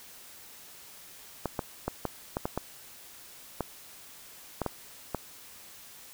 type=clicks; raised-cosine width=1 ms; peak=-15 dBFS; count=11; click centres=1.457 / 1.592 / 1.88 / 2.053 / 2.369 / 2.455 / 2.576 / 3.607 / 4.617 / 4.663 / 5.147 s; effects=white hiss -50 dBFS RMS until 6.13 s